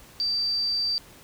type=tone; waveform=sine; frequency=4661 Hz; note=D8; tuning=14 cents flat; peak=-23 dBFS; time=0.2-0.98 s; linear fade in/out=0 ms; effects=pink hiss -50 dBFS RMS until 1.23 s